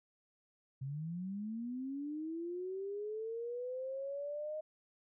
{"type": "linear sweep", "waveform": "sine", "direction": "up", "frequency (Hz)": [129.4, 622.3], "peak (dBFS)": -38, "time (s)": [0.81, 4.61], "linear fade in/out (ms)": 10, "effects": []}